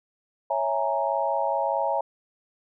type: chord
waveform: sine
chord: A# half-diminished seventh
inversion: first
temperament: equal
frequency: 554.4 / 659.3 / 830.6 / 932.3 Hz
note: C#5 / E5 / G#5 / A#5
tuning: 0 / 0 / 0 / 0 cents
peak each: -28 dBFS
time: 0.5-2.01 s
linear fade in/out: 5 ms
effects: none